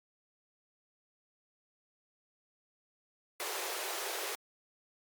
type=high-pass noise; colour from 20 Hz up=pink; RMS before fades=-38 dBFS; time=3.4-4.35 s; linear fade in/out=0 ms; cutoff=350 Hz; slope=96 dB/octave; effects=Opus 48 kbps